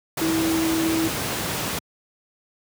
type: tone in noise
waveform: sine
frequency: 324.7 Hz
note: E4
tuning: 26 cents flat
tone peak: -20 dBFS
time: 0.21-1.08 s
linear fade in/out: 5 ms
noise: pink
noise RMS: -26 dBFS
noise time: 0.17-1.79 s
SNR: +3 dB
effects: high-pass 100 Hz 12 dB/octave